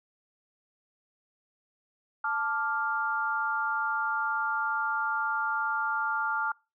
sine chord, D minor, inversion second, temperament equal, 880 / 1174.7 / 1396.9 Hz, A5 / D6 / F6, 0 / 0 / 0 cents, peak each -32 / -34 / -29 dBFS, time 2.24-6.52 s, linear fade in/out 5 ms, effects noise-tail reverb RT60 0.3 s tail -26 dB re dry

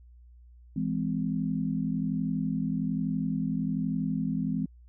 sine chord, E augmented, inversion none, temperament just, 164.81 / 206 / 257.5 Hz, E3 / G#3 / B#3, 0 / -14 / -28 cents, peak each -31 dBFS, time 0.76-4.66 s, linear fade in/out 5 ms, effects added 60 Hz sine -50 dBFS peak until 4.88 s

